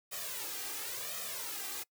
white noise with flanger, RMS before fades -40 dBFS, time 0.11-1.84 s, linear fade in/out 20 ms, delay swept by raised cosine 1.6 to 2.53 ms, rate 0.95 Hz, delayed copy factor +0.9, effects noise-tail reverb RT60 0.1 s tail -24 dB re dry + high-pass 150 Hz 12 dB/octave

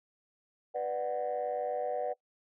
sine chord, B minor, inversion none, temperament just, 493.9 / 592.7 / 740.8 Hz, B4 / D5 / F#5, 0 / +16 / +2 cents, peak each -34 dBFS, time 0.74-2.14 s, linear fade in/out 20 ms, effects noise-tail reverb RT60 0.1 s tail -22 dB re dry + tanh soft clip ceiling -25 dBFS

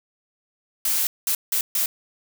blue noise bursts at uneven times, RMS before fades -22 dBFS, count 4, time 0.85-1.07 / 1.27-1.35 / 1.52-1.61 / 1.75-1.86 s, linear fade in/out 2 ms, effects none

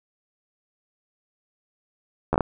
slowing click train, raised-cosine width 1 ms, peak -7 dBFS, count 5, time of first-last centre 2.33-2.407 s, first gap 12 ms, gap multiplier 1.33, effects none

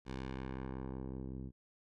10% pulse tone with low-pass filter sweep, 65.41 Hz, C2, in tune, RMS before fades -43 dBFS, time 0.05-1.52 s, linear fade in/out 50 ms, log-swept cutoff 5900 to 230 Hz, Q 0.76, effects none

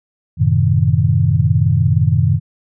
sine chord, F# diminished seventh, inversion none, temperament equal with one note detuned, 92.5 / 110 / 129.31 / 155.56 Hz, F#2 / A2 / C3 / Eb3, 0 / 0 / -20 / 0 cents, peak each -16 dBFS, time 0.37-2.4 s, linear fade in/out 50 ms, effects none

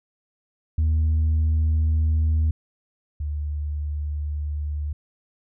sine tone pair in turn, 78.6 / 74.19 Hz, D#2 / D2, +18 / +18 cents, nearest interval minor second, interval 100 cents, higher first, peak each -15 / -24 dBFS, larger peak first, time 0.78-2.51 / 3.2-4.93 s, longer neither, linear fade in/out 5 ms, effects tanh soft clip ceiling -16 dBFS

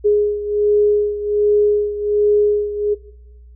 sine beating tone pair, 415.3 / 416.6 Hz, G#4 / G#4, 0 / +5 cents, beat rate 1.3 Hz, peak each -14 / -18 dBFS, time 0.04-2.95 s, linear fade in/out 20 ms, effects noise-tail reverb RT60 1.0 s tail -19 dB re dry + added 60 Hz sine -39 dBFS peak until 3.55 s

